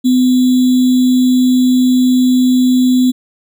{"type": "tone with sample-and-hold", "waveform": "sine", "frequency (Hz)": 253.1, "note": "B3", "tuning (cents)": 43, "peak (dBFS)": -7, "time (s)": [0.04, 3.12], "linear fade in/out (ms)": 20, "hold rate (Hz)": 3675, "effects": []}